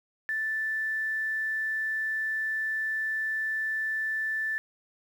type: tone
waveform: sine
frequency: 1760 Hz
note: A6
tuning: in tune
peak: -27 dBFS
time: 0.29-4.58 s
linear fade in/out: 0 ms
effects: 9-bit